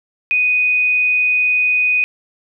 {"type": "tone", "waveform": "sine", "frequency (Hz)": 2489, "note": "D#7", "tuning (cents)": 0, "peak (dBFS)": -12, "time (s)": [0.31, 2.04], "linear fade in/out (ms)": 0, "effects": []}